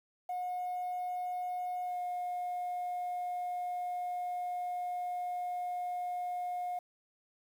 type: tone with pitch glide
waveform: sine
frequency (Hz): 723 to 716.8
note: F#5 to F5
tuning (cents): -40 to +45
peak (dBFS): -32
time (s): 0.29-6.79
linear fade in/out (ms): 5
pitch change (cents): -15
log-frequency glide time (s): 1.84-1.99
effects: tanh soft clip ceiling -32 dBFS + 10-bit